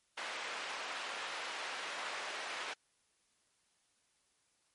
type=band-pass noise; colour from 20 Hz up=white; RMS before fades=-42 dBFS; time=0.17-2.74 s; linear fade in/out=10 ms; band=550 to 2500 Hz; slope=12 dB/octave; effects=white hiss -75 dBFS RMS until 4.74 s + MP3 48 kbps